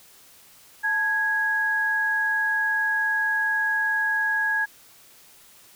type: tone pair together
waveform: sine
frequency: 880 / 1657.4 Hz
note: A5 / G#6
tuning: 0 / -4 cents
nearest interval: major seventh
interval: 1096 cents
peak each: -30 / -21 dBFS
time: 0.83-4.66 s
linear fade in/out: 20 ms
effects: white hiss -52 dBFS RMS until 5.75 s